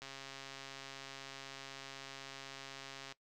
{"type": "click train", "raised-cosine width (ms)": 0.2, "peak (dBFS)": -30, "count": 423, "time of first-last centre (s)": [0.02, 3.123], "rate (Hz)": 136, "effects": ["noise-tail reverb RT60 0.1 s tail -19 dB re dry"]}